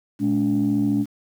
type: tone cluster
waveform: sine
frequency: 116.9 / 212.9 / 287.1 Hz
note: A#2 / G#3 / D4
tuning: +5 / +43 / -39 cents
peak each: -27 / -21 / -19 dBFS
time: 0.19-1.06 s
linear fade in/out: 50 ms
effects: tanh soft clip ceiling -12 dBFS + 8-bit